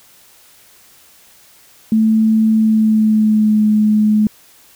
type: tone with pitch glide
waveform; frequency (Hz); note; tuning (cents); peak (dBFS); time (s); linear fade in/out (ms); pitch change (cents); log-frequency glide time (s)
sine; 220 to 213; A3 to G#3; 0 to +44; -9; 1.92-4.27; 2; -56; 2.52-3.65
effects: white hiss -47 dBFS RMS until 4.75 s